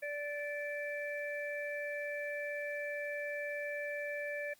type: harmonic tone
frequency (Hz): 583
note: D5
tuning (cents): -13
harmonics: 1 / 3 / 4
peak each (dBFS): -39 / -41 / -44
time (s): 0.02-4.54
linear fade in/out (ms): 10
effects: white hiss -66 dBFS RMS until 4.59 s + Opus 32 kbps